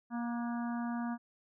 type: harmonic tone with a mistuned harmonic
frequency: 236.7 Hz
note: A#3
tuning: 27 cents sharp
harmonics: 1 / 3 / 4 / 5 / 6 / 7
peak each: -34 / -44 / -46 / -48 / -50 / -51 dBFS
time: 0.1-1.18 s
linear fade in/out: 50 ms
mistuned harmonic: 6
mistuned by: +37 cents
effects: none